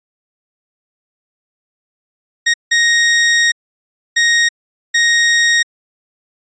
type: tone bursts at uneven times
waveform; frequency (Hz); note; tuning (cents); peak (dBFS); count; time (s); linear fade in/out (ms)
sawtooth; 1870; A#6; +5; -6; 4; 2.46-2.54 / 2.71-3.52 / 4.16-4.49 / 4.94-5.63; 10
effects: resampled to 16000 Hz